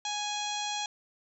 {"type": "harmonic tone", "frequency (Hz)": 830.6, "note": "G#5", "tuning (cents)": 0, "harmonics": [1, 2, 3, 4, 5, 6, 7, 8, 9], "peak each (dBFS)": [-35, -45, -41, -37, -40, -51, -41, -44, -47], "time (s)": [0.05, 0.86], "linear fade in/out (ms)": 2, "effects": []}